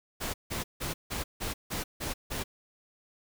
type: noise bursts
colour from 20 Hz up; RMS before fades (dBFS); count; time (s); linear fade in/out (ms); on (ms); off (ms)
pink; -34; 8; 0.2-2.44; 20; 140; 160
effects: none